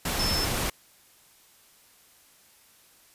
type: tone in noise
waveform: sine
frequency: 5274 Hz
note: E8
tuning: in tune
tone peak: -27 dBFS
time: 0.19-0.45 s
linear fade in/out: 5 ms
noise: pink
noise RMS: -28 dBFS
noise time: 0.05-0.7 s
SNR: -2 dB
effects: white hiss -58 dBFS RMS until 3.14 s + resampled to 32000 Hz